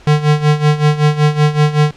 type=tone with tremolo; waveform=square; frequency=150 Hz; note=D3; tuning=37 cents sharp; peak=-7 dBFS; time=0.07-1.91 s; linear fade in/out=2 ms; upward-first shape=sine; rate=5.3 Hz; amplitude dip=80%; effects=pink hiss -42 dBFS RMS until 1.96 s + low-pass 5000 Hz 12 dB/octave